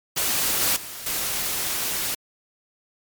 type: noise with level steps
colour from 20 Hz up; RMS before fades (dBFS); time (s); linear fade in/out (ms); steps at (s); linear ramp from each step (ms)
white; -23 / -21 / -36 / -26; 0.16-2.15; 10; 0.61 / 0.76 / 1.06; 5
effects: MP3 96 kbps